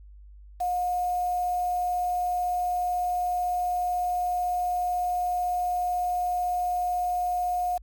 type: tone with quantisation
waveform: sine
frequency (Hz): 717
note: F5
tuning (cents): +45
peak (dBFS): -24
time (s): 0.6-7.78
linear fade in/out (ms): 10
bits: 7
effects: added 50 Hz sine -45 dBFS peak until 7.82 s